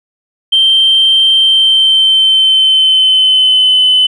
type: tone with pitch glide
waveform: sine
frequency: 3136 to 3026 Hz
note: G7 to F#7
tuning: 0 to +38 cents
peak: -4 dBFS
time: 0.52-4.07 s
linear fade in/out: 10 ms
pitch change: -62 cents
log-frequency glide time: 1.35-3.84 s
effects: tanh soft clip ceiling -1 dBFS